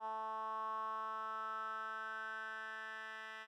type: tone with band-pass filter sweep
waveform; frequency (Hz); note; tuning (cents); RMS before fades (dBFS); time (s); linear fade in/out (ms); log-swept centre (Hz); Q
10% pulse; 219.4; A3; -5; -44; 0-3.47; 50; 930 to 2000; 6.1
effects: none